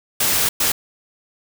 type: noise bursts at uneven times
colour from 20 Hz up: white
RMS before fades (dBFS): -18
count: 2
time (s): 0.2-0.49 / 0.6-0.72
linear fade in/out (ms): 5
effects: none